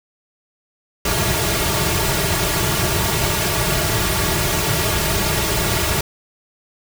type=noise with comb filter; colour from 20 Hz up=pink; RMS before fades=-19 dBFS; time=1.05-6.01 s; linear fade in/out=5 ms; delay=3.9 ms; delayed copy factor=-0.85; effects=none